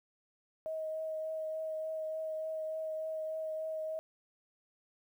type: tone with vibrato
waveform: sine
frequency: 632 Hz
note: D#5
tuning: 27 cents sharp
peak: -35 dBFS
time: 0.66-3.99 s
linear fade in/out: 0 ms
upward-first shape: triangle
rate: 3.4 Hz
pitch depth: 15 cents each way
effects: 11-bit